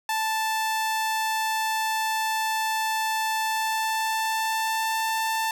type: tone with pitch glide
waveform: sawtooth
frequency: 880 to 888.7 Hz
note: A5 to A5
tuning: 0 to +17 cents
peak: -20 dBFS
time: 0.09-5.51 s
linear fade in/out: 2 ms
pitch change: +17 cents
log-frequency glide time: 3.44-5.01 s
effects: none